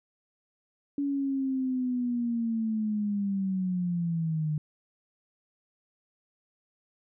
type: linear sweep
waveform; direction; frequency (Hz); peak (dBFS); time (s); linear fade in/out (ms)
sine; down; 284.6 to 150; -26; 0.98-4.58; 2
effects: none